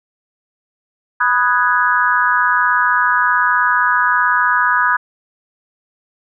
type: chord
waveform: sine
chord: G# minor seventh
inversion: first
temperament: equal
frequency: 987.8 / 1244.5 / 1480 / 1661.2 Hz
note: B5 / D#6 / F#6 / G#6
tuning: 0 / 0 / 0 / 0 cents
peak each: -17 dBFS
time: 1.2-4.97 s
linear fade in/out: 10 ms
effects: none